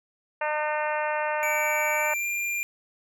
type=harmonic tone; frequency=302.8 Hz; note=D#4; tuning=47 cents flat; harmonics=2 / 3 / 4 / 5 / 6 / 7 / 8 / 9; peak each=-29 / -29 / -36 / -34 / -34 / -39 / -39 / -40 dBFS; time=0.41-2.14 s; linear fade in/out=5 ms
type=tone with pitch glide; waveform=square; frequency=2300 to 2392 Hz; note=D7 to D7; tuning=-37 to +31 cents; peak=-27 dBFS; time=1.43-2.63 s; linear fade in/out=0 ms; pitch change=+68 cents; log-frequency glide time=1.94-2.26 s
effects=none